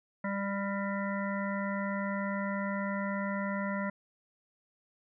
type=harmonic tone with a mistuned harmonic; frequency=198.4 Hz; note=G3; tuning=21 cents sharp; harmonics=1 / 3 / 5 / 7 / 9 / 10; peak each=-33 / -38 / -40 / -41 / -43 / -43 dBFS; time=0.24-3.9 s; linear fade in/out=5 ms; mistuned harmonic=9; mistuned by=+21 cents; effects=none